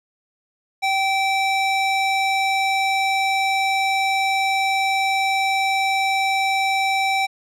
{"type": "tone with band-pass filter", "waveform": "square", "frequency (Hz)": 775, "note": "G5", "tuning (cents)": -20, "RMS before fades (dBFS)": -20, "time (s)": [0.82, 7.27], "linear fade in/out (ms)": 20, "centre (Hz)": 2300, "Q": 0.8, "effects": []}